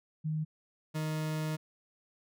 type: tone pair in turn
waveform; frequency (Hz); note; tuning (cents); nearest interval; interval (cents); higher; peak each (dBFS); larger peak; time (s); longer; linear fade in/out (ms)
sine / 40% pulse; 155.56 / 155.56; D#3 / D#3; 0 / 0; unison; 0; neither; -30 / -31; first; 0.24-0.45 / 0.94-1.57; second; 20
effects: none